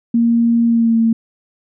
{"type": "tone with pitch glide", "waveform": "sine", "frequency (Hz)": [233.1, 227.1], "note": ["A#3", "A#3"], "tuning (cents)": [0, -45], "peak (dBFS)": -10, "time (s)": [0.14, 1.13], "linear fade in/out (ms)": 5, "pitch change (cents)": -45, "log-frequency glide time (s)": [0.66, 0.98], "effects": []}